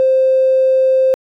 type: tone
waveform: triangle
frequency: 524 Hz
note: C5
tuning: 2 cents sharp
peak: -5 dBFS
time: 0-1.14 s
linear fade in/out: 0 ms
effects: tanh soft clip ceiling -7 dBFS